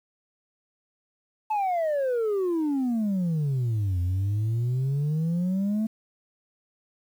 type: exponential two-way sweep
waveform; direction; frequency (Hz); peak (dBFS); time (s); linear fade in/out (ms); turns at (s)
sine; down then up; 880 to 87.31 to 222.8; -20; 1.5-5.87; 10; 4
effects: tanh soft clip ceiling -22 dBFS + 9-bit